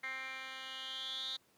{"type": "tone with band-pass filter sweep", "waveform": "10% pulse", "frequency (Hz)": 263.2, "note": "C4", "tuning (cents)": 10, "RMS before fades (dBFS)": -43, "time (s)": [0.03, 1.37], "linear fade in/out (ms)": 10, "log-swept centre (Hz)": [2100, 3800], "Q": 9.3, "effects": ["pink hiss -70 dBFS RMS until 1.57 s", "high-pass 150 Hz 12 dB/octave"]}